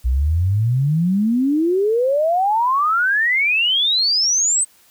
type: exponential sweep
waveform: sine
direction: up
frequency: 59.2 to 8372 Hz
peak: -14 dBFS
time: 0.04-4.65 s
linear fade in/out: 20 ms
effects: white hiss -53 dBFS RMS until 4.9 s